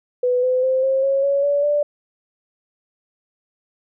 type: tone with pitch steps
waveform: sine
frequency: 496.7 / 508.6 / 520.8 / 533.3 / 546.1 / 559.1 / 572.5 / 586.3 Hz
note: B4 / C5 / C5 / C5 / C#5 / C#5 / D5 / D5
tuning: +10 / -49 / -8 / +33 / -26 / +15 / -44 / -3 cents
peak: -15 dBFS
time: 0.23-1.83 s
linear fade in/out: 5 ms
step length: 200 ms
effects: none